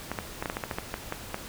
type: clicks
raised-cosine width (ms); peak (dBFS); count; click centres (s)
0.5; -15; 12; 0.116 / 0.188 / 0.425 / 0.458 / 0.499 / 0.569 / 0.638 / 0.712 / 0.785 / 0.941 / 1.124 / 1.344
effects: pink hiss -42 dBFS RMS until 1.48 s